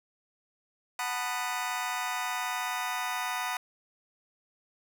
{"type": "chord", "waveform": "25% pulse", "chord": "B dominant seventh", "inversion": "second", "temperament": "just", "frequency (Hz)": [740.8, 889, 987.8, 1234.7], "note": ["F#5", "A5", "B5", "D#6"], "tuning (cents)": [2, 18, 0, -14], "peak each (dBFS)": [-32, -36, -31, -33], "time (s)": [0.99, 3.57], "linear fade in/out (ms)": 2, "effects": []}